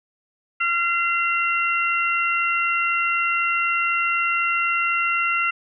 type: harmonic tone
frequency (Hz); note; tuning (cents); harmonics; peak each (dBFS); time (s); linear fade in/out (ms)
686; F5; -31; 2 / 3 / 4; -22 / -25 / -23; 0.6-5.51; 10
effects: none